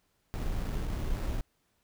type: noise with sample-and-hold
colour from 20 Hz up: brown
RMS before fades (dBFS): -32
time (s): 0.34-1.41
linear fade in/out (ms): 0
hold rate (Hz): 3150
effects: pink hiss -74 dBFS RMS until 1.83 s